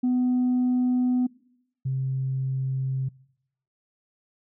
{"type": "tone pair in turn", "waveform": "sine", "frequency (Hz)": [250, 132.43], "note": ["B3", "C3"], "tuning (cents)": [21, 21], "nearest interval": "major seventh", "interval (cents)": 1100, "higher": "first", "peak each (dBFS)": [-18, -23], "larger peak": "first", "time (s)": [[0.03, 1.27], [1.85, 3.09]], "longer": "neither", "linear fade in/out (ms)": 10, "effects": ["noise-tail reverb RT60 0.8 s tail -24 dB re dry", "tanh soft clip ceiling -18 dBFS"]}